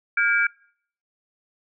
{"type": "tone cluster", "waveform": "sine", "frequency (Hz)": [1416, 1622, 2308], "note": ["F6", "G#6", "D7"], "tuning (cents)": [23, -41, -31], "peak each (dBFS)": -22, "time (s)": [0.17, 0.47], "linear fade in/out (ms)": 5, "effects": ["noise-tail reverb RT60 0.6 s tail -25 dB re dry"]}